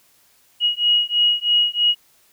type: beating tone pair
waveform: sine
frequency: 2894 / 2897.1 Hz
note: F#7 / F#7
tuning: -39 / -37 cents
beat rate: 3.1 Hz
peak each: -18 dBFS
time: 0.6-1.95 s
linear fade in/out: 50 ms
effects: white hiss -57 dBFS RMS until 2.32 s